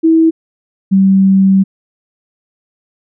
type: tone pair in turn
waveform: sine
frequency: 324.3 / 192.83 Hz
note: E4 / G3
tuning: -28 / -28 cents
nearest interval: major sixth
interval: 900 cents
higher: first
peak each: -5 dBFS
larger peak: neither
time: 0.03-0.31 / 0.91-1.64 s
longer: second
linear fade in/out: 20 ms
effects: none